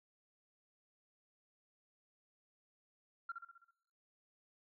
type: tone with echo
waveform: sine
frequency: 1376 Hz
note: F6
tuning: 26 cents flat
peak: -38 dBFS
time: 3.29-3.32 s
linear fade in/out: 5 ms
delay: 65 ms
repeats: 6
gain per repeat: -5 dB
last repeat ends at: 3.71 s
effects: noise-tail reverb RT60 0.8 s tail -20 dB re dry + tanh soft clip ceiling -34 dBFS